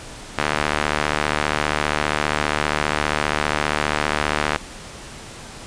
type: tone with band-pass filter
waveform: sawtooth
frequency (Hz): 75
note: D2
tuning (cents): +37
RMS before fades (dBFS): -22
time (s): 0.38-4.57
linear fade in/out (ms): 0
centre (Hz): 1700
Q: 0.8
effects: pink hiss -37 dBFS RMS until 5.66 s + resampled to 22050 Hz